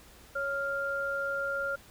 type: tone pair together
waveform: sine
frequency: 554.4 / 1397 Hz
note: C#5 / F6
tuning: 0 / 0 cents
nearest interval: octave + major third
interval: 1600 cents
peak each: -34 / -31 dBFS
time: 0.35-1.76 s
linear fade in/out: 10 ms
effects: added 60 Hz sine -61 dBFS peak until 1.9 s + pink hiss -55 dBFS RMS until 1.9 s